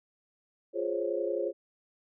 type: chord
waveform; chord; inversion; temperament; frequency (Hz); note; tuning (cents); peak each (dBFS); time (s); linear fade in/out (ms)
sine; Db major seventh; first; equal; 349.2 / 415.3 / 523.3 / 554.4; F4 / Ab4 / C5 / Db5; 0 / 0 / 0 / 0; -34; 0.73-1.53; 50
effects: none